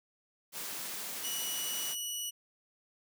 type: high-pass noise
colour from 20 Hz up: white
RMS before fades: -40 dBFS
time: 0.52-1.96 s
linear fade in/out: 50 ms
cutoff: 140 Hz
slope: 24 dB/octave
type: tone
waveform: 15% pulse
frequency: 2937 Hz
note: F#7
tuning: 13 cents flat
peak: -28 dBFS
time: 1.23-2.31 s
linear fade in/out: 20 ms
effects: none